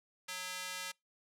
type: tone with high-pass filter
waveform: square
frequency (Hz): 183.4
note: F#3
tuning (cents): -15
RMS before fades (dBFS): -42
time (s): 0.28-0.92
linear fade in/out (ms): 10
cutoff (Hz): 1800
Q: 0.68
effects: noise-tail reverb RT60 0.2 s tail -26 dB re dry + low-pass 12000 Hz 12 dB/octave